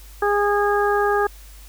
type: harmonic tone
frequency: 409.8 Hz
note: G#4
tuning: 23 cents flat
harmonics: 1 / 2 / 3 / 4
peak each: -19 / -22 / -24 / -25 dBFS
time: 0.22-1.27 s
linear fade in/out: 5 ms
effects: added 50 Hz sine -40 dBFS peak until 1.68 s + white hiss -48 dBFS RMS until 1.68 s